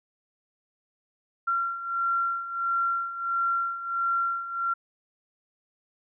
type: beating tone pair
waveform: sine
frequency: 1370 / 1371.5 Hz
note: F6 / F6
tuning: -34 / -32 cents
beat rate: 1.5 Hz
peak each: -31 / -26 dBFS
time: 1.47-4.74 s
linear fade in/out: 10 ms
effects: none